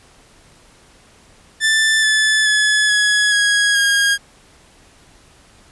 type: tone with pitch steps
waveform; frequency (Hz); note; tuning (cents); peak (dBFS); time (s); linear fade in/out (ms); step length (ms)
sawtooth; 1766 / 1737.7 / 1709.8 / 1682.4 / 1655.4 / 1628.8; A6 / A6 / G#6 / G#6 / G#6 / G#6; +6 / -22 / +50 / +22 / -6 / -34; -9; 1.6-4.18; 50; 430
effects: pink hiss -49 dBFS RMS until 5.71 s + resampled to 24000 Hz